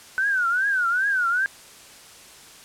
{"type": "tone with vibrato", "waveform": "sine", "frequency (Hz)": 1500, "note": "F#6", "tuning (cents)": 23, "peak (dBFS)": -19, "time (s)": [0.18, 1.46], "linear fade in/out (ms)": 0, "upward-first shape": "triangle", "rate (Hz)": 2.5, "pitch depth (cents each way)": 190, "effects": ["white hiss -46 dBFS RMS until 2.64 s", "low-pass 10000 Hz 12 dB/octave"]}